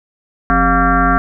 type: tone with frequency modulation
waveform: sine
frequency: 708 Hz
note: F5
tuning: 23 cents sharp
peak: -9 dBFS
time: 0.5-1.18 s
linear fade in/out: 0 ms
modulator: 221 Hz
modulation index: 3.9
effects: none